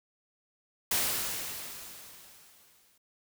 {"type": "noise with exponential decay", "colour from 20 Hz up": "white", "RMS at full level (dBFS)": -27, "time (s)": [0.91, 2.98], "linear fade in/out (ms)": 5, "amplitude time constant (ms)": 450, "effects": []}